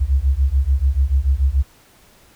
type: beating tone pair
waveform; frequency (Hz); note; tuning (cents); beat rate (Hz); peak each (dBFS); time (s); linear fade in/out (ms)
sine; 64.6 / 71.5; C2 / D2; -21 / -46; 6.9; -16; 0-1.63; 20
effects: tanh soft clip ceiling -6 dBFS + pink hiss -51 dBFS RMS until 2.35 s